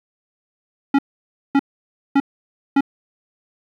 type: tone bursts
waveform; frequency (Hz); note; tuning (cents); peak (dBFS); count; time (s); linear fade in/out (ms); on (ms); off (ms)
square; 277.2; C#4; 0; -12; 4; 0.94-2.808; 5; 47; 560
effects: low-pass 2000 Hz 12 dB/octave + 9-bit